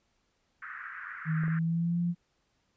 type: band-pass noise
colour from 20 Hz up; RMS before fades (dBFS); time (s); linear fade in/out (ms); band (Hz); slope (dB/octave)
white; -42; 0.62-1.59; 2; 1300 to 1800; 48
type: tone with pitch glide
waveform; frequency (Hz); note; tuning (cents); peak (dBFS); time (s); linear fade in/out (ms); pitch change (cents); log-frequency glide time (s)
sine; 158.8 to 173.17; D#3 to F3; +36 to -14; -26; 1.25-2.15; 50; +150; 1.39-2
type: clicks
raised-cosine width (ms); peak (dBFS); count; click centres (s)
2; -34; 2; 1.436 / 1.481
effects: pink hiss -74 dBFS RMS until 2.76 s + resampled to 16000 Hz